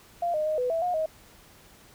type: tone with pitch steps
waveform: sine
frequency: 692 / 613 / 620 / 498.2 / 658 / 717 / 632 Hz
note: F5 / D#5 / D#5 / B4 / E5 / F5 / D#5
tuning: -16 / -26 / -6 / +15 / -3 / +45 / +27 cents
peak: -24 dBFS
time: 0.22-1.06 s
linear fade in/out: 5 ms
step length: 120 ms
effects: pink hiss -54 dBFS RMS until 1.94 s